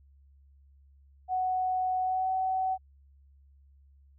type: tone with pitch glide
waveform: sine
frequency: 742 to 754.1 Hz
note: F#5 to F#5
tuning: +5 to +33 cents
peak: -26 dBFS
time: 1.28-2.78 s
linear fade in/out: 50 ms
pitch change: +28 cents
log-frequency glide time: 2.01-2.29 s
effects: added 69 Hz sine -56 dBFS peak until 4.18 s